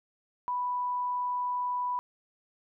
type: tone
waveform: sine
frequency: 987.8 Hz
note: B5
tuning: in tune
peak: -28 dBFS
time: 0.48-1.99 s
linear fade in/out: 0 ms
effects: none